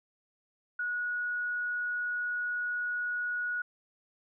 sine tone, 1458 Hz, F#6, 26 cents flat, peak -30 dBFS, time 0.79-3.62 s, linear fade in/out 5 ms, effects none

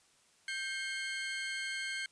30% pulse tone pair together, 1572 / 2157 Hz, G6 / C#7, +4 / -48 cents, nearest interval perfect fourth, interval 548 cents, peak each -36 / -36 dBFS, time 0.48-2.06 s, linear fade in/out 2 ms, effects white hiss -67 dBFS RMS until 2.11 s + resampled to 22050 Hz

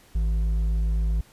sine tone with hard clipping, 53.7 Hz, A1, 41 cents flat, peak -22 dBFS, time 0.15-1.21 s, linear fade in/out 5 ms, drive 5 dB, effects pink hiss -55 dBFS RMS until 1.32 s + resampled to 32000 Hz

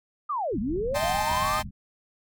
sine linear two-way sweep, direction down then up, 1258 to 185.4 to 1258 Hz, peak -25 dBFS, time 0.29-1.6 s, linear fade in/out 10 ms, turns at 0.59 s
pink low-pass noise, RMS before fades -36 dBFS, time 0.52-1.71 s, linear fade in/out 20 ms, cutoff 250 Hz, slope 96 dB/octave
click train, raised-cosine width 3 ms, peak -27 dBFS, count 4, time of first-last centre 0.76-1.593 s, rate 3.6 Hz
sawtooth chord, A half-diminished seventh, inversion second, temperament equal, 622.3 / 784 / 880 / 1046.5 Hz, Eb5 / G5 / A5 / C6, 0 / 0 / 0 / 0 cents, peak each -28 dBFS, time 0.94-1.63 s, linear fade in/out 20 ms
effects MP3 96 kbps

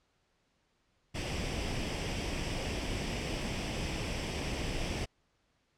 pink noise with comb filter, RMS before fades -35 dBFS, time 1.14-5.06 s, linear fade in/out 20 ms, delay 0.37 ms, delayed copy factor +0.55, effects pink hiss -74 dBFS RMS until 5.77 s + low-pass 6000 Hz 12 dB/octave

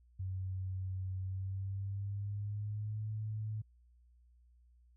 sine tone with pitch glide, 93.9 to 107.86 Hz, F#2 to A2, +26 to -34 cents, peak -36 dBFS, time 0.19-3.62 s, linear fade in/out 10 ms, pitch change +240 cents, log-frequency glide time 1.21-3.09 s, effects added 60 Hz sine -62 dBFS peak until 4.96 s

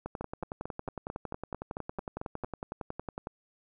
two click trains, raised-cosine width 1 ms, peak -22 / -22 dBFS, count 36 / 11, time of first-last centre 0.06-3.271 / 0.21-2.437 s, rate 10.9 / 4.49 Hz, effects none

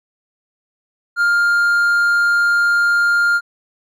triangle tone, 1404 Hz, F6, 9 cents sharp, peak -10 dBFS, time 1.16-3.41 s, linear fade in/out 50 ms, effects none

